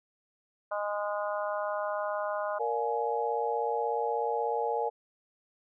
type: harmonic tone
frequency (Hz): 206.2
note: G#3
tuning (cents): -12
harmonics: 3 / 4 / 5 / 6 / 7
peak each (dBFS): -32 / -38 / -37 / -39 / -41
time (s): 0.71-2.59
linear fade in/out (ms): 10
type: chord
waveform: sine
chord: Bb dominant seventh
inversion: none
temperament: just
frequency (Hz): 466.2 / 582.7 / 699.2 / 839.1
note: Bb4 / D5 / F5 / Ab5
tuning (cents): 0 / -14 / +2 / +18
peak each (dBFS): -31 / -37 / -36 / -31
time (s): 2.59-4.9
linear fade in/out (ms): 20
effects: none